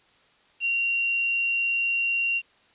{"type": "tone with quantisation", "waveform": "sine", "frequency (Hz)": 2758, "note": "F7", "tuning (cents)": -22, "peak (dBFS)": -22, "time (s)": [0.6, 2.42], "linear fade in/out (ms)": 50, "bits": 8, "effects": ["white hiss -60 dBFS RMS until 2.74 s", "resampled to 8000 Hz"]}